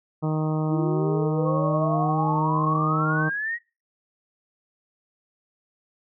harmonic tone, 155.56 Hz, D#3, in tune, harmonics 1 / 2 / 3 / 4 / 5 / 6 / 7 / 8, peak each -23 / -29 / -33 / -35 / -37 / -39 / -40 / -41 dBFS, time 0.22-3.3 s, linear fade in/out 20 ms
sine exponential sweep, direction up, 311.6 to 1921 Hz, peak -25 dBFS, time 0.69-3.59 s, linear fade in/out 50 ms
sine tone, 1100 Hz, C#6, 14 cents flat, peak -29 dBFS, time 1.43-3.3 s, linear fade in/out 50 ms
effects noise-tail reverb RT60 0.3 s tail -24 dB re dry

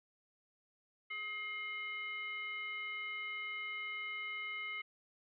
sine tone with frequency modulation, 2128 Hz, C7, 29 cents sharp, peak -39 dBFS, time 1.1-4.82 s, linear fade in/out 10 ms, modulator 858 Hz, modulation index 0.66, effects none

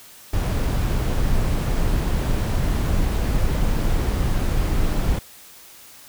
brown noise, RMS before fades -20 dBFS, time 0.33-5.19 s, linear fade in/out 5 ms, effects white hiss -45 dBFS RMS until 6.08 s

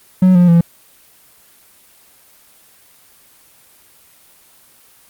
triangle tone with pitch steps, 185 / 177.05 / 169.45 Hz, F#3 / F3 / E3, 0 / +24 / +48 cents, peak -4 dBFS, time 0.22-0.61 s, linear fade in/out 5 ms, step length 130 ms, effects white hiss -48 dBFS RMS until 5.09 s + Opus 24 kbps

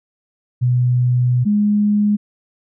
sine tone pair in turn, 124 / 207.6 Hz, B2 / G#3, +7 / 0 cents, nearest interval major sixth, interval 893 cents, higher second, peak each -12 dBFS, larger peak neither, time 0.61-1.45 / 1.45-2.17 s, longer first, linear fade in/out 20 ms, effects none

